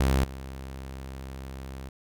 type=tone with level steps; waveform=sawtooth; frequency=66.5 Hz; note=C2; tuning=29 cents sharp; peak=-17 / -33 dBFS; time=0-1.89 s; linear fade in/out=5 ms; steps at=0.24 s; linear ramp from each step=2 ms; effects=none